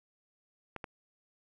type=clicks; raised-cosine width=0.5 ms; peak=-24 dBFS; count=2; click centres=0.763 / 0.842 s; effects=none